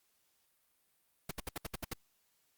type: noise bursts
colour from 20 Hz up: pink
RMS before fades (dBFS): -38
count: 8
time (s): 1.29-1.935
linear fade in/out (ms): 5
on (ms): 22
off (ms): 67
effects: white hiss -75 dBFS RMS until 2.57 s + Opus 48 kbps